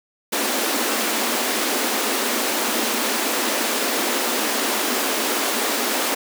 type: high-pass noise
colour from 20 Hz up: pink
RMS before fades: -22 dBFS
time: 0.32-6.15 s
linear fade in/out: 10 ms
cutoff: 220 Hz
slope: 96 dB/octave
effects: none